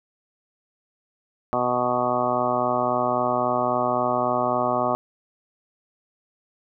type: harmonic tone with a mistuned harmonic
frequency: 123.7 Hz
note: B2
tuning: 3 cents sharp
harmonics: 1 / 2 / 3 / 4 / 5 / 6 / 7 / 8 / 9 / 10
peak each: -36 / -30 / -31 / -33 / -25 / -27 / -30 / -35 / -27 / -31 dBFS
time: 1.53-4.95 s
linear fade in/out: 0 ms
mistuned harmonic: 8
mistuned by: +18 cents
effects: none